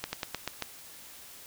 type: slowing click train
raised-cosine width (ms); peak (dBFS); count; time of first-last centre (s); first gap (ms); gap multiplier
0.2; -14; 6; 0.04-0.623; 90; 1.13
effects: white hiss -49 dBFS RMS until 1.46 s